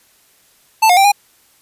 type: tone with pitch steps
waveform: square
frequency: 883 / 717 / 783 / 815 Hz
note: A5 / F5 / G5 / G#5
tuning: +6 / +45 / -2 / -33 cents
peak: -8 dBFS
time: 0.82-1.12 s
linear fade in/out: 10 ms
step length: 75 ms
effects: white hiss -53 dBFS RMS until 1.61 s + resampled to 32000 Hz